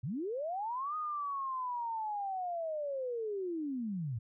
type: linear two-way sweep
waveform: sine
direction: up then down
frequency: 103.83 to 1249 to 103.83 Hz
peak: -34 dBFS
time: 0.03-4.19 s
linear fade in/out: 10 ms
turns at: 0.96 s
effects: none